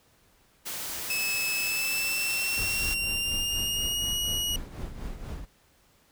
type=noise; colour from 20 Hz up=white; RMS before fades=-35 dBFS; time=0.65-2.95 s; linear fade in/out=20 ms
type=tone with pitch glide; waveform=sawtooth; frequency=2600 to 2902 Hz; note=E7 to F#7; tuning=-24 to -34 cents; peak=-24 dBFS; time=1.1-4.56 s; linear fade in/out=2 ms; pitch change=+190 cents; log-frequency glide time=1.55-4.17 s
type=noise with tremolo; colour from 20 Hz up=brown; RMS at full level=-34 dBFS; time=2.56-5.46 s; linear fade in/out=20 ms; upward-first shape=triangle; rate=4.1 Hz; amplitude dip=65%
effects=pink hiss -63 dBFS RMS until 6.11 s